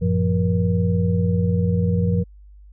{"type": "tone cluster", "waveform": "sine", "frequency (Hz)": [93.3, 113.5, 174.1, 474.7], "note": ["F#2", "A#2", "F3", "A#4"], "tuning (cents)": [15, -46, -5, 31], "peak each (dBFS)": [-20, -25, -20, -27], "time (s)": [0.01, 2.24], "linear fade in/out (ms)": 20, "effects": ["added 50 Hz sine -42 dBFS peak until 2.72 s"]}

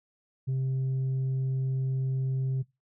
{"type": "tone", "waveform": "sine", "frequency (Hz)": 132, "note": "C3", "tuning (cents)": 16, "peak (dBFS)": -23, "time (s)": [0.47, 2.63], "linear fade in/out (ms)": 20, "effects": ["noise-tail reverb RT60 0.2 s tail -20 dB re dry", "tanh soft clip ceiling -25 dBFS"]}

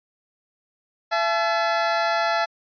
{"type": "tone pair together", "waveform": "25% pulse", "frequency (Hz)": [675.1, 861], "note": ["E5", "A5"], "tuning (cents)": [41, -38], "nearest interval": "major third", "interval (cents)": 421, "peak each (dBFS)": [-18, -20], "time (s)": [1.11, 2.46], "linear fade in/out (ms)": 20, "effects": ["resampled to 11025 Hz"]}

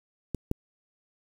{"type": "clicks", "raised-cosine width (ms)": 3, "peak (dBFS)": [-17, -13], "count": 2, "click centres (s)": [0.347, 0.514], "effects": ["7-bit"]}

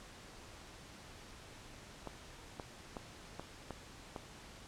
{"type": "clicks", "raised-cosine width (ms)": 1, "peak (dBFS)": -28, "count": 6, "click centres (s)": [2.073, 2.598, 2.968, 3.396, 3.707, 4.162], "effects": ["pink hiss -54 dBFS RMS until 4.67 s", "low-pass 8000 Hz 12 dB/octave"]}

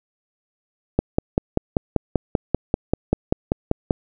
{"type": "click train", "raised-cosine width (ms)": 2, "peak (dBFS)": -3, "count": 16, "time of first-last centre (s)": [0.99, 3.908], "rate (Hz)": 5.14, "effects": []}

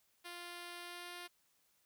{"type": "tone with pitch glide", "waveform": "5% pulse", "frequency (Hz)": [349.2, 352], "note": ["F4", "F4"], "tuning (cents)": [0, 14], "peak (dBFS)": -35, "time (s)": [0.24, 1.28], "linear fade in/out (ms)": 20, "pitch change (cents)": 14, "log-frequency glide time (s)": [0.79, 1.14], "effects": ["white hiss -75 dBFS RMS until 1.85 s"]}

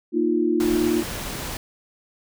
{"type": "chord", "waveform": "sine", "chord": "Bb suspended fourth", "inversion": "none", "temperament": "just", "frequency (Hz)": [233.1, 310.8, 349.6], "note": ["Bb3", "Eb4", "F4"], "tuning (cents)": [0, -2, 2], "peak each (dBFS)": [-25, -22, -21], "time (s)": [0.12, 1.04], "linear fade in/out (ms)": 50}
{"type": "noise", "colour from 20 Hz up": "pink", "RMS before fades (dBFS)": -31, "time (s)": [0.6, 1.57], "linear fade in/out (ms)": 2}
{"effects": []}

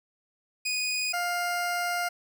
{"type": "tone pair in turn", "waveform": "20% pulse", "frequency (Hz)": [2482, 703.6], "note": ["D#7", "F5"], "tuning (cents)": [-5, 13], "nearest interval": "octave + minor seventh", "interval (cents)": 2182, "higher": "first", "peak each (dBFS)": -22, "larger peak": "neither", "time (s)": [[0.65, 1.13], [1.13, 2.09]], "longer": "second", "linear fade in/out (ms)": 10, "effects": []}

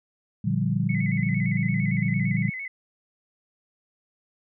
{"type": "chord", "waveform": "sine", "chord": "G minor seventh", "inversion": "first", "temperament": "equal", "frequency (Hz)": [116.54, 146.83, 174.61, 196], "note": ["Bb2", "D3", "F3", "G3"], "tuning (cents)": [0, 0, 0, 0], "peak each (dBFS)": -27, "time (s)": [0.44, 2.5], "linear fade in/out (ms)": 10}
{"type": "tone with vibrato", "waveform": "sine", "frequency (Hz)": 2119, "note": "C7", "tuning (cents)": 21, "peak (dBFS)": -31, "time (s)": [0.89, 2.68], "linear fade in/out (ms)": 5, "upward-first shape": "square", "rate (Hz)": 8.8, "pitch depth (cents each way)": 71}
{"effects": []}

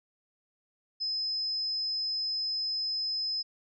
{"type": "tone", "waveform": "sine", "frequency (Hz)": 5100, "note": "D#8", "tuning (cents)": 42, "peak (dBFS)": -29, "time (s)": [1, 3.43], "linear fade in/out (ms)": 20, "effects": []}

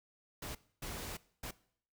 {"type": "noise bursts at uneven times", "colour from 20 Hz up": "pink", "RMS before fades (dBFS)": -43, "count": 3, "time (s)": [[0.42, 0.55], [0.82, 1.17], [1.43, 1.51]], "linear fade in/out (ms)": 5, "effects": ["noise-tail reverb RT60 0.6 s tail -20 dB re dry"]}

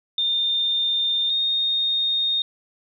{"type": "tone pair in turn", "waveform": "sine", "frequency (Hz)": [3618, 3690], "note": ["A7", "A#7"], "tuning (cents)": [48, -18], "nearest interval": "unison", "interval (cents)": 34, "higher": "second", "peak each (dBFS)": -19, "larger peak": "neither", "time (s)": [[0.18, 1.3], [1.3, 2.42]], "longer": "neither", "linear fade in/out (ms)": 2, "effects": ["10-bit"]}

